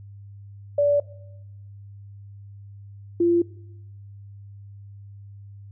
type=tone pair in turn; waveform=sine; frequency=578 / 343.7 Hz; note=D5 / F4; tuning=-28 / -28 cents; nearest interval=major sixth; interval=900 cents; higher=first; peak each=-16 dBFS; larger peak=neither; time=0.78-1 / 3.2-3.42 s; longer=neither; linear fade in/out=5 ms; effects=noise-tail reverb RT60 0.9 s tail -20 dB re dry + added 100 Hz sine -40 dBFS peak until 5.71 s